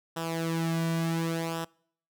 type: tone with flanger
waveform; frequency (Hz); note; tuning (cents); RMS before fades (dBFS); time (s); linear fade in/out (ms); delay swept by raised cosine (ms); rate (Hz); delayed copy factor
sawtooth; 164.81; E3; 0; -30; 0.16-1.65; 10; 0.45 to 2.35; 0.69; -0.7
effects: noise-tail reverb RT60 0.6 s tail -26 dB re dry